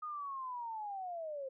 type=linear sweep; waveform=sine; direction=down; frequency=1244.5 to 519 Hz; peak=-39 dBFS; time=0.02-1.49 s; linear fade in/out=10 ms; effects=none